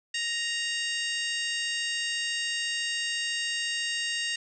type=harmonic tone with a mistuned harmonic; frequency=934 Hz; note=A#5; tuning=3 cents sharp; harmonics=2 / 3 / 4 / 5 / 6 / 7 / 8 / 9; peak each=-33 / -32 / -37 / -38 / -41 / -42 / -42 / -43 dBFS; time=0.14-4.36 s; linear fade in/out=5 ms; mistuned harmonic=6; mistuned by=-33 cents; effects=none